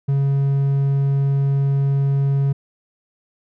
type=tone; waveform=triangle; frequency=138.59 Hz; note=C#3; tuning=in tune; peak=-13 dBFS; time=0.08-2.53 s; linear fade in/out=10 ms; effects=none

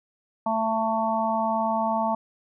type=harmonic tone; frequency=222.6 Hz; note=A3; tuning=20 cents sharp; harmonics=1 / 3 / 4 / 5; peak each=-29 / -27 / -25 / -31 dBFS; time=0.46-2.15 s; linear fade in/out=5 ms; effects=none

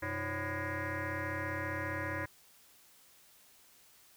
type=tone with frequency modulation; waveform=sine; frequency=784 Hz; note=G5; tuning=in tune; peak=-33 dBFS; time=0.02-2.26 s; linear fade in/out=10 ms; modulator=219 Hz; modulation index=5.6; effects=tanh soft clip ceiling -30 dBFS + white hiss -62 dBFS RMS until 4.16 s

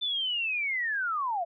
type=linear sweep; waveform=sine; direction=down; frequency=3560 to 645 Hz; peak=-27 dBFS; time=0.01-1.45 s; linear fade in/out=20 ms; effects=none

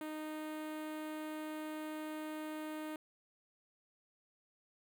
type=tone with notch filter; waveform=sawtooth; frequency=308.9 Hz; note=D#4; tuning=12 cents flat; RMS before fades=-43 dBFS; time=0.01-2.96 s; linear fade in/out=2 ms; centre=5500 Hz; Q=0.84; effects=none

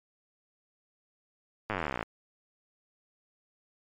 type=slowing click train; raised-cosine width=0.5 ms; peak=-16 dBFS; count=26; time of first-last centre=1.7-2.028 s; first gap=9 ms; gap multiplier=1.03; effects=MP3 64 kbps

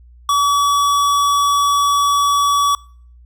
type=tone with hard clipping; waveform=sine; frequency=1140 Hz; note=C#6; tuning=48 cents sharp; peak=-14 dBFS; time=0.29-2.75 s; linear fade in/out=2 ms; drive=17 dB; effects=noise-tail reverb RT60 0.5 s tail -24 dB re dry + added 60 Hz sine -41 dBFS peak until 3.25 s

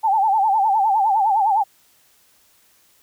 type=tone with vibrato; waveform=sine; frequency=831 Hz; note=G#5; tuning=1 cent sharp; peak=-14 dBFS; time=0.03-1.64 s; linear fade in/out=20 ms; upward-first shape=sine; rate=9.8 Hz; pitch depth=140 cents each way; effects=white hiss -57 dBFS RMS until 3.02 s

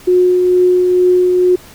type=tone with tremolo; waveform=sine; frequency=362.3 Hz; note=F#4; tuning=36 cents flat; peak=-6 dBFS; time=0.07-1.56 s; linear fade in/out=10 ms; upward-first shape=triangle; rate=2.2 Hz; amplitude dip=30%; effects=pink hiss -39 dBFS RMS until 1.74 s

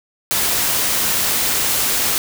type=noise; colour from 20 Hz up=white; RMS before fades=-18 dBFS; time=0.31-2.18 s; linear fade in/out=0 ms; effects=none

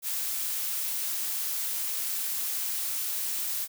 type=noise; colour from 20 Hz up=blue; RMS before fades=-31 dBFS; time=0.02-3.68 s; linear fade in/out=50 ms; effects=none

